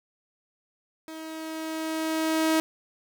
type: tone with level ramp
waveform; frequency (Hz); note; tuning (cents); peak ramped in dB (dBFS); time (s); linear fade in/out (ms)
sawtooth; 318.6; D#4; +41; -34 to -16; 1.08-2.6; 0
effects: 9-bit